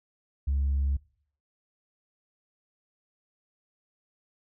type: tone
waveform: sine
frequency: 69.3 Hz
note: C#2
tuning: in tune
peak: -22 dBFS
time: 0.47-0.97 s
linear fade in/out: 10 ms
effects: noise-tail reverb RT60 0.6 s tail -23 dB re dry + tanh soft clip ceiling -21 dBFS